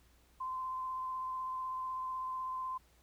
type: tone with vibrato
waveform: sine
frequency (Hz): 1034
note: C6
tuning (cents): -21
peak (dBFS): -36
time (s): 0.4-2.78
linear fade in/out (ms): 10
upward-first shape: square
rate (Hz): 16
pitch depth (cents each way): 11
effects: added 60 Hz sine -66 dBFS peak until 3.02 s + pink hiss -69 dBFS RMS until 3.02 s